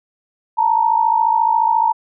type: tone pair together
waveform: sine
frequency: 884.7 / 939 Hz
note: A5 / A#5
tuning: +9 / +12 cents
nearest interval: minor second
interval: 103 cents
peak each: -15 dBFS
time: 0.57-1.93 s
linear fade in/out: 20 ms
effects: none